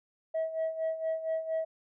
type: tone with tremolo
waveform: sine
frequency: 644 Hz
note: E5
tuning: 41 cents flat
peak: -25 dBFS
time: 0.34-1.65 s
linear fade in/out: 10 ms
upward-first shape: sine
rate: 4.3 Hz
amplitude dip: 75%
effects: tanh soft clip ceiling -26 dBFS